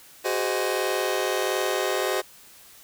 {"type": "chord", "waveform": "sawtooth", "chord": "Ab dominant seventh", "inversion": "third", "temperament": "just", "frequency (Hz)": [373.8, 415.3, 519.1, 623], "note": ["Gb4", "Ab4", "C5", "Eb5"], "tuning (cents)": [18, 0, -14, 2], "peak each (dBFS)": [-24, -26, -25, -26], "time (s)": [0.24, 2.22], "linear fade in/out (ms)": 20, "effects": ["white hiss -50 dBFS RMS until 2.83 s"]}